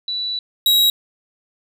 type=tone pair in turn; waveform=sine / 45% pulse; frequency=3951 / 3841 Hz; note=B7 / B7; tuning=0 / -49 cents; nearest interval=unison; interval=49 cents; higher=first; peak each=-21 / -12 dBFS; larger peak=second; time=0.08-0.39 / 0.66-0.9 s; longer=first; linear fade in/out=2 ms; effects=none